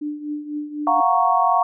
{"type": "tone with tremolo", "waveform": "sine", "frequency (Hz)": 297, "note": "D4", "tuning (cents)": 20, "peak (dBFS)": -22, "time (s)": [0.01, 1.01], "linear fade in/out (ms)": 10, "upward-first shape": "triangle", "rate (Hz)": 4, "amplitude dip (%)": 75}
{"type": "chord", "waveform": "sine", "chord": "Gb major seventh", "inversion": "third", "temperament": "equal", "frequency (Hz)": [698.5, 740, 932.3, 1108.7], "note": ["F5", "Gb5", "Bb5", "Db6"], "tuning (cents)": [0, 0, 0, 0], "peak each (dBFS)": [-20, -20, -21, -19], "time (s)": [0.87, 1.63], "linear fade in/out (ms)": 2}
{"effects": []}